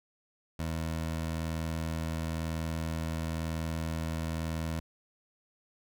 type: tone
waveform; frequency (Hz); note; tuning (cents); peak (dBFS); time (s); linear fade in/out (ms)
20% pulse; 81; E2; -30; -27; 0.59-4.8; 5
effects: none